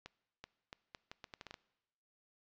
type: accelerating click train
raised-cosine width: 0.2 ms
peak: -29 dBFS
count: 11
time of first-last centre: 0.06-1.542 s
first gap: 380 ms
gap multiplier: 0.76
effects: noise-tail reverb RT60 1.0 s tail -21 dB re dry + low-pass 5000 Hz 12 dB/octave